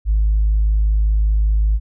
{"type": "tone", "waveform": "sine", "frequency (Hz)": 52.6, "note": "G#1", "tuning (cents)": 23, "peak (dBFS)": -11, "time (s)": [0.05, 1.8], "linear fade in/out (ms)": 50, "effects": ["tanh soft clip ceiling -9 dBFS"]}